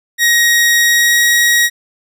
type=tone with pitch glide; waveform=sawtooth; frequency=1886 to 1896.9 Hz; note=A#6 to A#6; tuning=+20 to +30 cents; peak=-5 dBFS; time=0.18-1.7 s; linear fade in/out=50 ms; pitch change=+10 cents; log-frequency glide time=0.76-1.23 s; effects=none